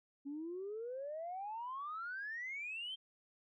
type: exponential sweep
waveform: sine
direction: up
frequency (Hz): 274.8 to 3194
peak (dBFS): -40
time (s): 0.25-2.96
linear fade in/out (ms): 20
effects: tanh soft clip ceiling -36 dBFS